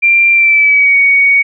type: tone with pitch glide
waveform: sine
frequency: 2372 to 2239 Hz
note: D7 to C#7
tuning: +17 to +17 cents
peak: -5 dBFS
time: 0.02-1.43 s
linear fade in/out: 20 ms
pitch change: -100 cents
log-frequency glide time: 0.31-0.96 s
effects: none